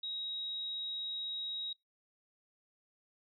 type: tone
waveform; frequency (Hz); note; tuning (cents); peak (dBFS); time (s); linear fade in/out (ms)
sine; 3806; A#7; +35; -37; 0.03-1.73; 5
effects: noise-tail reverb RT60 0.2 s tail -25 dB re dry